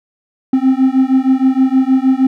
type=beating tone pair; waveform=triangle; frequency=259.6 / 266 Hz; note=C4 / C4; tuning=-13 / +29 cents; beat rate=6.4 Hz; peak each=-10 dBFS; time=0.53-2.27 s; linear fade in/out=5 ms; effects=none